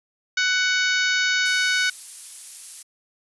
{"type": "harmonic tone", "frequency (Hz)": 745, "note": "F#5", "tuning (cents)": 12, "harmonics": [2, 3, 4, 5, 6, 7, 8, 9], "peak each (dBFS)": [-21, -26, -30, -28, -30, -33, -33, -36], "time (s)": [0.37, 1.9], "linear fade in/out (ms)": 5}
{"type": "noise", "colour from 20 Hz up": "violet", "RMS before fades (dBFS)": -33, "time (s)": [1.45, 2.83], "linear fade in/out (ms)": 10}
{"effects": ["resampled to 24000 Hz"]}